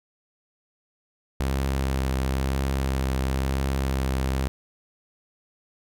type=tone with vibrato; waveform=sawtooth; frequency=66.6 Hz; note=C2; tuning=31 cents sharp; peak=-19 dBFS; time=1.4-4.48 s; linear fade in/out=0 ms; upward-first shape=triangle; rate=0.99 Hz; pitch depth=26 cents each way; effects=none